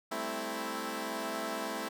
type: chord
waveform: 10% pulse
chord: A minor seventh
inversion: third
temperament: equal with one note detuned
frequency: 198.16 / 220 / 261.6 / 329.6 Hz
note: G3 / A3 / C4 / E4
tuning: +19 / 0 / 0 / 0 cents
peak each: -37 / -31 / -32 / -31 dBFS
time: 0.11-1.89 s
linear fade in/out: 10 ms
effects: none